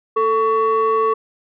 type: tone pair together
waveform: sine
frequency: 442.9 / 1121.9 Hz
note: A4 / C#6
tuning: +11 / +20 cents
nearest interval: octave + major third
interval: 1609 cents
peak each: -15 dBFS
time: 0.16-1.14 s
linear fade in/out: 10 ms
effects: tanh soft clip ceiling -10 dBFS